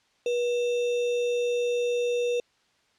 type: tone with sample-and-hold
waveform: sine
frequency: 483.4 Hz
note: B4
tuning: 37 cents flat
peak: -23 dBFS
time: 0.26-2.4 s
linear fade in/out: 2 ms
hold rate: 3150 Hz
effects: white hiss -66 dBFS RMS until 2.98 s + low-pass 5000 Hz 12 dB/octave